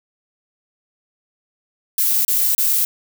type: noise bursts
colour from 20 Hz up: violet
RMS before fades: -17 dBFS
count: 3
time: 1.98-2.85 s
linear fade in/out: 2 ms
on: 270 ms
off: 30 ms
effects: none